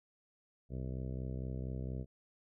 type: harmonic tone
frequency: 64.3 Hz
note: C2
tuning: 30 cents flat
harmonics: 1 / 2 / 3 / 4 / 5 / 6 / 7 / 8 / 9 / 10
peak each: -41 / -41 / -46 / -50 / -54 / -53 / -54 / -57 / -59 / -60 dBFS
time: 0.69-2.06 s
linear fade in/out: 50 ms
effects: none